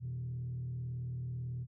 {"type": "tone with frequency modulation", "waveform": "sine", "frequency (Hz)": 123.47, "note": "B2", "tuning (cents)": 0, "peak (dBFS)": -35, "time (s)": [0, 1.67], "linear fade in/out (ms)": 50, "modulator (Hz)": 38.2, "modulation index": 0.47, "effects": ["tanh soft clip ceiling -33 dBFS"]}